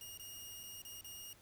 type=tone with dropouts; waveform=10% pulse; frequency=2853 Hz; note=F7; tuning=36 cents sharp; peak=-39 dBFS; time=0.01-1.33 s; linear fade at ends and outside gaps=1 ms; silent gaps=0.175-0.196 / 0.632-0.636 / 0.819-0.85 / 1.01-1.045 s; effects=added 97 Hz sine -70 dBFS peak until 1.41 s + pink hiss -64 dBFS RMS until 1.41 s